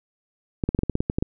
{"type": "clicks", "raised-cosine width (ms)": 3, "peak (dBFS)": -9, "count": 11, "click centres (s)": [0.638, 0.69, 0.748, 0.79, 0.834, 0.897, 0.954, 1.005, 1.099, 1.185, 1.225], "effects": []}